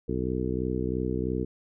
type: harmonic tone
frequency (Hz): 63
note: B1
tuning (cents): +35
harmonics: 1 / 2 / 3 / 4 / 5 / 6 / 7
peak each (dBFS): -34 / -34 / -34 / -34 / -34 / -34 / -34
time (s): 0.08-1.45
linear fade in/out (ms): 10
effects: none